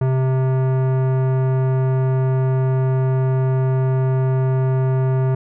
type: tone with tanh clipping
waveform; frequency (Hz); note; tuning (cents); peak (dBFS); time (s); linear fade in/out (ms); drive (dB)
sine; 130.81; C3; 0; -17; 0.01-5.35; 5; 17
effects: none